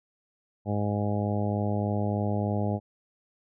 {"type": "harmonic tone", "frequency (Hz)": 103.3, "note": "G#2", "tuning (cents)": -9, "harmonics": [1, 2, 3, 4, 5, 6, 7, 8], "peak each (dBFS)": [-28, -30, -36, -37, -37, -36, -38, -39], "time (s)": [0.65, 2.8], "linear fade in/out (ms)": 50, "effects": []}